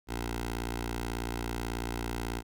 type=tone with notch filter; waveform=10% pulse; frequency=58.27 Hz; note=A#1; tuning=in tune; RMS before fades=-35 dBFS; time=0.07-2.43 s; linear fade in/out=50 ms; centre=160 Hz; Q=0.95; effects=none